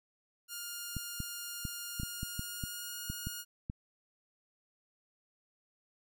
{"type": "tone with pitch glide", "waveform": "5% pulse", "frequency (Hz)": [1412, 1434.2], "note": ["F6", "F6"], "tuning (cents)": [19, 46], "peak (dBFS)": -29, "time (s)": [0.48, 3.45], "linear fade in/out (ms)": 50, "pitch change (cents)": 27, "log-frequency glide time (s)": [1.84, 2.98]}
{"type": "clicks", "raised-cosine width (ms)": 5, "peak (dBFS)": -25, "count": 11, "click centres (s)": [0.967, 1.203, 1.652, 1.999, 2.033, 2.231, 2.394, 2.638, 3.1, 3.27, 3.699]}
{"effects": []}